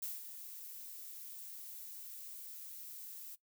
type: noise with ADSR envelope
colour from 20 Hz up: violet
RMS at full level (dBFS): -40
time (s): 0.02-3.36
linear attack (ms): 8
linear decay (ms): 180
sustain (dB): -9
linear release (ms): 18
effects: noise-tail reverb RT60 0.1 s tail -17 dB re dry